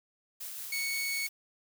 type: noise with tremolo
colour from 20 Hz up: blue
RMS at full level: -40 dBFS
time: 0.4-1.29 s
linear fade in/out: 10 ms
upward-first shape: sine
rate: 5.7 Hz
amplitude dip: 25%
type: tone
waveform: sawtooth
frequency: 2217 Hz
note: C#7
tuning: in tune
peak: -28 dBFS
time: 0.72-1.27 s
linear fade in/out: 5 ms
effects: none